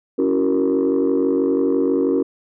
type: chord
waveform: sine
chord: F# dominant seventh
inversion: second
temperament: equal with one note detuned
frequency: 277.2 / 329.6 / 375.6 / 466.2 Hz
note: C#4 / E4 / F#4 / A#4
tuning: 0 / 0 / +26 / 0 cents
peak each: -18 / -22 / -19 / -20 dBFS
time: 0.18-2.23 s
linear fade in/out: 10 ms
effects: tanh soft clip ceiling -10 dBFS